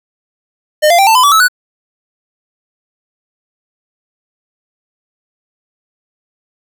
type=tone with pitch steps; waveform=square; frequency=608 / 690.4 / 783.9 / 890.2 / 1010.8 / 1147.8 / 1303.3 / 1479.9 Hz; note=D#5 / F5 / G5 / A5 / B5 / D6 / E6 / F#6; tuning=-40 / -20 / 0 / +20 / +40 / -40 / -20 / 0 cents; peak=-6 dBFS; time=0.82-1.484 s; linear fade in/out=20 ms; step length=83 ms; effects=none